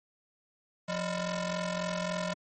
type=ring-modulated tone; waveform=sawtooth; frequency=398.4 Hz; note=G4; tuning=28 cents sharp; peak=-24 dBFS; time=0.88-2.34 s; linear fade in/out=10 ms; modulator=221 Hz; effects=MP3 32 kbps